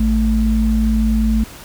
sine tone pair together, 55.06 / 220 Hz, A1 / A3, +2 / 0 cents, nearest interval 2 octaves, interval 2398 cents, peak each -15 / -15 dBFS, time 0-1.44 s, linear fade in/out 5 ms, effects pink hiss -37 dBFS RMS until 1.64 s

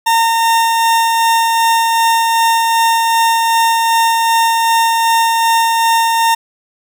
40% pulse tone with tremolo, 914 Hz, A#5, 34 cents flat, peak -8 dBFS, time 0.06-6.35 s, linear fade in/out 10 ms, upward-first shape sine, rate 2.6 Hz, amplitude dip 25%, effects none

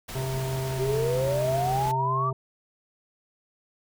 pink noise, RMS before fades -37 dBFS, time 0.08-1.92 s, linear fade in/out 10 ms
harmonic tone, 131.9 Hz, C3, 14 cents sharp, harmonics 1 / 3 / 5 / 7, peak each -28 / -35 / -37 / -41 dBFS, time 0.15-2.33 s, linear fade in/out 5 ms
sine exponential sweep, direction up, 380 to 1189 Hz, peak -24 dBFS, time 0.78-2.31 s, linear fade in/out 20 ms
effects none

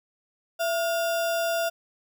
sine tone with sample-and-hold, 670 Hz, E5, 28 cents sharp, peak -23 dBFS, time 0.59-1.7 s, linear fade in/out 20 ms, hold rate 2100 Hz, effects none

